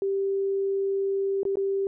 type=tone with dropouts; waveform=sine; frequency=392 Hz; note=G4; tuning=in tune; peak=-23 dBFS; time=0.02-1.87 s; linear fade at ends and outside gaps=1 ms; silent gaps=1.432-1.452 / 1.556-1.57 s; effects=none